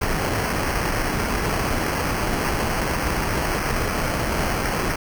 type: noise with sample-and-hold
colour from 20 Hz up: pink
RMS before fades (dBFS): -23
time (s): 0.01-4.96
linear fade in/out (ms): 10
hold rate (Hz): 3675
effects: none